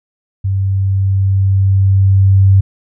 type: tone with level ramp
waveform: sine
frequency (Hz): 96.9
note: G2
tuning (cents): -20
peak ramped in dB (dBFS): -12 to -4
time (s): 0.44-2.61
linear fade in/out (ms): 10
effects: none